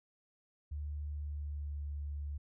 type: tone with pitch glide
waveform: sine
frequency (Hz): 73.8 to 72.57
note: D2 to D2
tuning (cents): +9 to -20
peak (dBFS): -37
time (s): 0.71-2.38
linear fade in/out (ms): 10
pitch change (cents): -29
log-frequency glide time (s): 1.11-1.85
effects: none